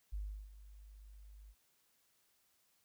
sine tone with ADSR envelope, 50.9 Hz, G#1, 34 cents flat, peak -37 dBFS, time 0.12-1.55 s, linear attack 17 ms, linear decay 350 ms, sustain -16 dB, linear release 57 ms, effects white hiss -75 dBFS RMS until 2.84 s

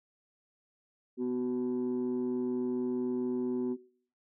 sine tone pair together, 249.4 / 373.7 Hz, B3 / F#4, +17 / +17 cents, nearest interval perfect fifth, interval 700 cents, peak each -30 / -31 dBFS, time 1.17-3.77 s, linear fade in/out 50 ms, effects noise-tail reverb RT60 0.5 s tail -20 dB re dry + tanh soft clip ceiling -26 dBFS

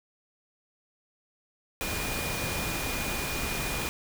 sine tone in noise, 2436 Hz, D#7, 37 cents flat, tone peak -37 dBFS, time 1.81-3.89 s, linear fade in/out 0 ms, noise pink, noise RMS -32 dBFS, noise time 1.81-3.89 s, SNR -8 dB, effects none

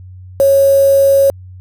sine tone with quantisation, 550 Hz, C#5, 14 cents flat, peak -6 dBFS, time 0.4-1.3 s, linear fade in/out 0 ms, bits 4, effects added 92 Hz sine -31 dBFS peak until 1.6 s

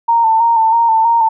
sine tone with vibrato, 910 Hz, A#5, 42 cents flat, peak -8 dBFS, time 0.08-1.29 s, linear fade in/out 10 ms, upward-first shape square, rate 3.1 Hz, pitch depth 35 cents each way, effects none

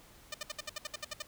5% pulse tone bursts, 603 Hz, D5, 46 cents sharp, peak -25 dBFS, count 11, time 0.32-1.223 s, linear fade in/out 5 ms, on 23 ms, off 65 ms, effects pink hiss -58 dBFS RMS until 1.27 s

